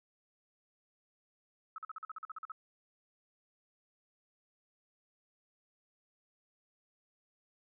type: tone bursts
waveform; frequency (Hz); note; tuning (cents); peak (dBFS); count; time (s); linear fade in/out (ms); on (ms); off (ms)
sine; 1291; E6; -37; -40; 12; 1.76-2.519; 2; 22; 45
effects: none